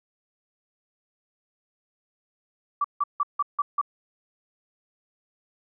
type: tone bursts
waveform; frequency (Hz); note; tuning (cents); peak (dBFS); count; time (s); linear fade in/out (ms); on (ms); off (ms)
sine; 1157; D6; -26; -20; 6; 2.81-3.814; 5; 34; 160
effects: none